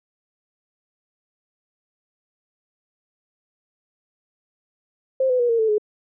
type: tone with pitch steps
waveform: sine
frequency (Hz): 526 / 503.4 / 481.8 / 461.1 / 441.3 / 422.3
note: C5 / B4 / B4 / A#4 / A4 / G#4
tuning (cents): +9 / +33 / -43 / -19 / +5 / +29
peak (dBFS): -16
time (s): 5.2-5.782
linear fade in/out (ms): 5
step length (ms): 97
effects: none